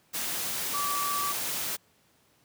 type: tone in noise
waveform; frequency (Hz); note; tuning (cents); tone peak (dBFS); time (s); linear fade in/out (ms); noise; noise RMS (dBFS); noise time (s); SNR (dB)
sine; 1154; D6; -31; -29; 0.73-1.33; 20; white; -32; 0.13-1.77; 0
effects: pink hiss -65 dBFS RMS until 2.44 s + high-pass 100 Hz 12 dB/octave